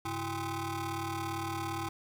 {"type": "ring-modulated tone", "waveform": "20% pulse", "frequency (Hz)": 234.3, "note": "A#3", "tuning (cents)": 9, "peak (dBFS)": -26, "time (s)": [0.05, 1.89], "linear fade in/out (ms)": 5, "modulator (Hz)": 567, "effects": ["10-bit"]}